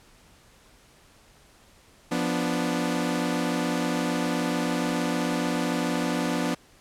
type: chord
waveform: sawtooth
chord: B diminished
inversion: second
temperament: equal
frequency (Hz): 174.61 / 246.9 / 293.7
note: F3 / B3 / D4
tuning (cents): 0 / 0 / 0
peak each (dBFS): -26 / -24 / -25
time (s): 2.11-6.55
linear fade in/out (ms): 10
effects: pink hiss -56 dBFS RMS until 6.8 s + low-pass 11000 Hz 12 dB/octave